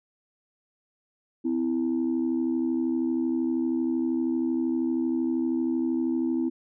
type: tone pair together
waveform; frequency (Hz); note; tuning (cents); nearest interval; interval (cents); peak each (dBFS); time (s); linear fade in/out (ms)
sine; 256 / 328.8; C4 / E4; -38 / -4; major third; 434; -25; 1.44-6.5; 20
effects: tanh soft clip ceiling -18 dBFS